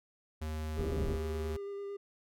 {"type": "tone with pitch glide", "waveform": "square", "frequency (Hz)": [77.78, 76.18], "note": ["D#2", "D#2"], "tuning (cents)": [0, -36], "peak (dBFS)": -36, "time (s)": [0.41, 1.57], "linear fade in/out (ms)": 10, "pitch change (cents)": -36, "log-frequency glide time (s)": [0.71, 1.02]}
{"type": "low-pass noise", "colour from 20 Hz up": "pink", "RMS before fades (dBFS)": -36, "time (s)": [0.75, 1.19], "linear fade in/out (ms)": 50, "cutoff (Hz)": 500, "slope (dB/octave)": 24}
{"type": "tone with vibrato", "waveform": "triangle", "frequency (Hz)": 400.7, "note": "G4", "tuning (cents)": 38, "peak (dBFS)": -36, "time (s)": [0.77, 1.97], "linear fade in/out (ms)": 10, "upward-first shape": "square", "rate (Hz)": 8.9, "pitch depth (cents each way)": 10}
{"effects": []}